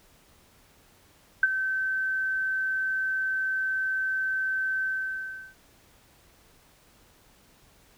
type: tone with ADSR envelope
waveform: sine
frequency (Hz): 1541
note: G6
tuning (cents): -30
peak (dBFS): -14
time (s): 1.43-5.55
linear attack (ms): 3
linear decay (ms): 31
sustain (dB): -11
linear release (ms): 720
effects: pink hiss -59 dBFS RMS until 7.97 s